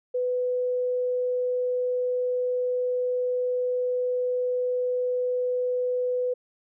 sine tone, 498.4 Hz, B4, 16 cents sharp, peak -23 dBFS, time 0.14-6.34 s, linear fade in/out 10 ms, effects none

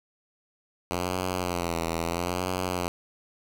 5% pulse tone with vibrato, 87.31 Hz, F2, in tune, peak -16 dBFS, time 0.91-2.88 s, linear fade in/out 0 ms, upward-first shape sine, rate 0.76 Hz, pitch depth 92 cents each way, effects 8-bit

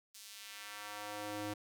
square tone with high-pass filter sweep, 104.2 Hz, G#2, 6 cents sharp, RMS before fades -45 dBFS, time 0.14-1.54 s, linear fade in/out 10 ms, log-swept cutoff 5400 to 230 Hz, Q 0.91, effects none

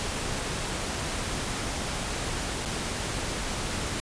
pink noise with dropouts, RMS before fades -31 dBFS, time 0-4 s, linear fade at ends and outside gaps 0 ms, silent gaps 2.652-2.658 s, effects resampled to 22050 Hz

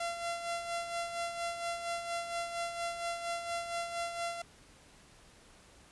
sawtooth tone with tremolo, 684 Hz, F5, 36 cents flat, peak -29 dBFS, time 0-4.42 s, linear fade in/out 5 ms, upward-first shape sine, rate 4.3 Hz, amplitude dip 55%, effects pink hiss -59 dBFS RMS until 5.91 s + resampled to 24000 Hz

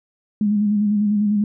sine tone with vibrato, 207.7 Hz, G#3, in tune, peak -15 dBFS, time 0.41-1.44 s, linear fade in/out 2 ms, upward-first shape square, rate 10 Hz, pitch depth 32 cents each way, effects none

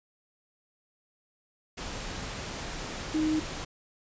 sine tone in noise, 311.1 Hz, D#4, in tune, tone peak -24 dBFS, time 3.14-3.4 s, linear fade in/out 10 ms, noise pink, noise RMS -37 dBFS, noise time 1.77-3.65 s, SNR +10 dB, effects resampled to 16000 Hz

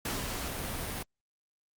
pink noise with ADSR envelope, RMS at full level -33 dBFS, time 0.05-1.03 s, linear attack 4 ms, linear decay 170 ms, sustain -3 dB, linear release 7 ms, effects Opus 48 kbps

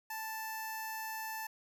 10% pulse tone with notch filter, 880 Hz, A5, in tune, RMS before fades -41 dBFS, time 0.1-1.47 s, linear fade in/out 5 ms, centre 3700 Hz, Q 0.56, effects none

